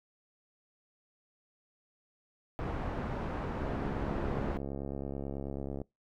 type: low-pass noise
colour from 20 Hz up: pink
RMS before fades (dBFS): -36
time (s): 2.59-4.57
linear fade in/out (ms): 0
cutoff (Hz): 1200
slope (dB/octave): 12
type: click train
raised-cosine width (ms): 2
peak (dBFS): -25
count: 153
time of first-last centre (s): 3.62-5.817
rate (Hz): 69.2
effects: noise-tail reverb RT60 0.2 s tail -24 dB re dry